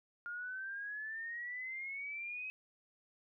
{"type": "exponential sweep", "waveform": "sine", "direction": "up", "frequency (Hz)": [1410, 2550], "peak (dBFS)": -40, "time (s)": [0.26, 2.5], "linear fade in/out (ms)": 0, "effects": []}